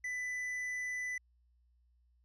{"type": "tone with tanh clipping", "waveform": "sine", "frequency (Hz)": 1994, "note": "B6", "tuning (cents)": 16, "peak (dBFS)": -37, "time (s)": [0.04, 1.18], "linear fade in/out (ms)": 5, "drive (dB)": 7, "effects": ["added 60 Hz sine -67 dBFS peak until 2.24 s"]}